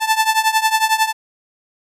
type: tone with tremolo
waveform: sawtooth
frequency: 880 Hz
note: A5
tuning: in tune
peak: -6 dBFS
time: 0-1.13 s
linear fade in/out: 50 ms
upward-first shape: triangle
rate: 11 Hz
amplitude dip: 90%
effects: resampled to 32000 Hz